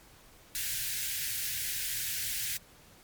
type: band-stop noise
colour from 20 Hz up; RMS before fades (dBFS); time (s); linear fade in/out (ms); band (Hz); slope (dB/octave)
white; -34; 0.55-2.57; 0; 150 to 1500; 96
effects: pink hiss -57 dBFS RMS until 3.03 s + MP3 96 kbps